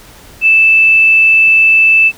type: tone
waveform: sine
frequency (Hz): 2637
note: E7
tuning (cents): 0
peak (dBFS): -4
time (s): 0.41-2.12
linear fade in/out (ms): 50
effects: pink hiss -38 dBFS RMS until 2.17 s

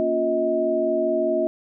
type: tone cluster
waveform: sine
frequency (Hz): 235.6 / 280.5 / 353.6 / 635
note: A#3 / C#4 / F4 / D#5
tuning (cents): +19 / +21 / +22 / +35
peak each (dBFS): -30 / -29 / -24 / -21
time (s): 0-1.47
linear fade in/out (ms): 0
effects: none

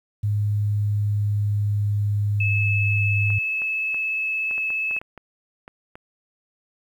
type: tone with pitch glide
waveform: sine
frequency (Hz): 103.83 to 102.99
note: G#2 to G#2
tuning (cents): 0 to -14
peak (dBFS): -19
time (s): 0.23-3.39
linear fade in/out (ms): 10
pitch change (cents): -14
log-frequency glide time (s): 0.46-2.04
type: tone with vibrato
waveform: sine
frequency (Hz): 2600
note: E7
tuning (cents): -24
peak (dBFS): -22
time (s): 2.4-4.99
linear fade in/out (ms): 5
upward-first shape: sine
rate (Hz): 17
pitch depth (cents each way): 9
type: clicks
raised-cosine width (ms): 0.5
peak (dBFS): -25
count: 12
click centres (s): 3.303 / 3.619 / 3.945 / 4.511 / 4.58 / 4.704 / 4.911 / 4.965 / 5.015 / 5.177 / 5.679 / 5.955
effects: 9-bit

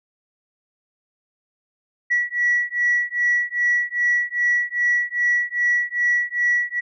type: beating tone pair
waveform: sine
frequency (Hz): 1937 / 1939.5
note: B6 / B6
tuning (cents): -34 / -32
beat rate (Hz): 2.5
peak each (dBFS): -20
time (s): 2.1-6.81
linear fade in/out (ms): 20
effects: tanh soft clip ceiling -11 dBFS

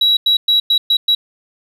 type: tone bursts at uneven times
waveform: sine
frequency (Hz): 3887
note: B7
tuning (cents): -28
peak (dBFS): -8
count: 6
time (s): 0.01-0.17 / 0.26-0.37 / 0.48-0.6 / 0.7-0.78 / 0.9-0.97 / 1.08-1.15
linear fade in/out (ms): 5
effects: tanh soft clip ceiling -7 dBFS + 8-bit

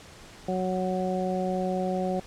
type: harmonic tone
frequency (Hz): 185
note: F#3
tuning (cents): 0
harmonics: 1 / 2 / 3 / 4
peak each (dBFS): -29 / -32 / -31 / -32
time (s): 0.48-2.2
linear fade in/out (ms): 5
effects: pink hiss -48 dBFS RMS until 2.26 s + low-pass 8000 Hz 12 dB/octave

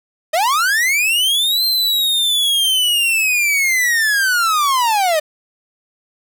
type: linear two-way sweep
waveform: 45% pulse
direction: up then down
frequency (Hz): 596 to 4166 to 596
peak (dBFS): -13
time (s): 0.33-5.2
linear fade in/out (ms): 10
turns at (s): 1.65
effects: none

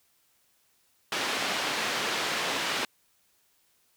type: band-pass noise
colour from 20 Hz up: white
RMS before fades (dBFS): -30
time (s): 1.12-2.85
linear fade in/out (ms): 2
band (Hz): 210 to 3400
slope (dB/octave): 12
effects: white hiss -68 dBFS RMS until 3.96 s

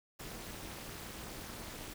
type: noise with amplitude modulation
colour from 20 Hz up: pink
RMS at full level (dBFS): -42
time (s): 0.19-1.94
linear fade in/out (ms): 10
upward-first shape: sine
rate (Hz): 271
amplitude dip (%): 95
effects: none

